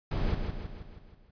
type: noise with echo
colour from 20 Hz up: brown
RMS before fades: -29 dBFS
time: 0.11-0.35 s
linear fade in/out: 5 ms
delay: 160 ms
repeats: 6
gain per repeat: -5 dB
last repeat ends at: 1.31 s
effects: resampled to 11025 Hz